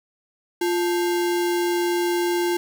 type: tone with sample-and-hold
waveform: sine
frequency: 349.2 Hz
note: F4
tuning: in tune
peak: -19 dBFS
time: 0.61-2.57 s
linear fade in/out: 5 ms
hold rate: 1225 Hz
effects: none